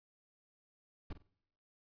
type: noise with echo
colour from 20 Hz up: brown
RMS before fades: -40 dBFS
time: 1.1-1.13 s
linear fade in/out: 5 ms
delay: 48 ms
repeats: 3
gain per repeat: -12 dB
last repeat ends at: 1.274 s
effects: noise-tail reverb RT60 0.9 s tail -26 dB re dry + resampled to 11025 Hz